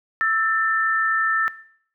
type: tone pair together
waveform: sine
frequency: 1318.5 / 1784 Hz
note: E6 / A6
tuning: 0 / +23 cents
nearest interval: perfect fourth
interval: 523 cents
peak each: -22 / -19 dBFS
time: 0.21-1.48 s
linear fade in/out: 0 ms
effects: noise-tail reverb RT60 0.6 s tail -19 dB re dry